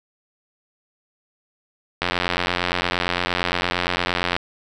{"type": "click train", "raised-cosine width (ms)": 0.3, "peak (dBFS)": -4, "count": 209, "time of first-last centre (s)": [2.02, 4.365], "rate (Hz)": 88.7, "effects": []}